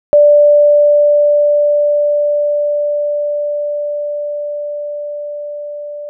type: tone with level ramp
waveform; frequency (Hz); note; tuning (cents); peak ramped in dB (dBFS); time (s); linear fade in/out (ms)
sine; 587.3; D5; 0; -3 to -23; 0.13-6.09; 0
effects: none